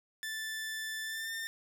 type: tone with pitch glide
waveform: sawtooth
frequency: 1760 to 1804.3 Hz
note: A6 to A6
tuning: 0 to +43 cents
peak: -33 dBFS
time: 0.23-1.47 s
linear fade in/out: 0 ms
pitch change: +43 cents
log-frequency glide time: 1.04-1.34 s
effects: none